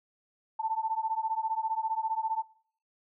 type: beating tone pair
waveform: sine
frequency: 880 / 895 Hz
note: A5 / A5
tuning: 0 / +29 cents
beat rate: 15 Hz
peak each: -31 / -31 dBFS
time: 0.59-2.43 s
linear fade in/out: 10 ms
effects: noise-tail reverb RT60 0.5 s tail -20 dB re dry